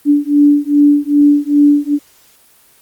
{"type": "beating tone pair", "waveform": "sine", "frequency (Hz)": [289.3, 291.8], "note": ["D4", "D4"], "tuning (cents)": [-26, -11], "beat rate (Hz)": 2.5, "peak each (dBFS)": -10, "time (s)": [0.05, 1.99], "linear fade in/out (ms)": 50, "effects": ["white hiss -48 dBFS RMS until 2.81 s", "Opus 24 kbps"]}